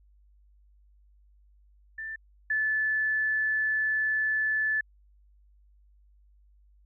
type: tone pair in turn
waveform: sine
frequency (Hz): 1773 / 1739.5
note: A6 / A6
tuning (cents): +13 / -20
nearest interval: unison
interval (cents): 33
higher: first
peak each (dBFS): -34 / -24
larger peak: second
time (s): 1.98-2.16 / 2.5-4.81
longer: second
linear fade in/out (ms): 5
effects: added 50 Hz sine -57 dBFS peak until 6.85 s